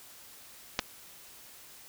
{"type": "clicks", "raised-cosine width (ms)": 0.2, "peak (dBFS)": [-9, -16], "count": 2, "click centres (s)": [0.791, 0.795], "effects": ["white hiss -52 dBFS RMS until 1.88 s"]}